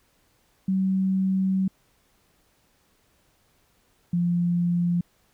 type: tone pair in turn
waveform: sine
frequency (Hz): 190 / 173.94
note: F#3 / F3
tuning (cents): +46 / -7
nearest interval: major second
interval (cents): 153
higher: first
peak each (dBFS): -20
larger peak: neither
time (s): 0.68-1.68 / 4.13-5.01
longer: first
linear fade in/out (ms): 5
effects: pink hiss -65 dBFS RMS until 5.33 s